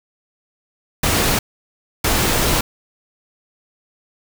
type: noise bursts at uneven times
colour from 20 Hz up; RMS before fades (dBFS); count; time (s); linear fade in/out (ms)
pink; -17; 2; 1.03-1.39 / 2.04-2.61; 5
effects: none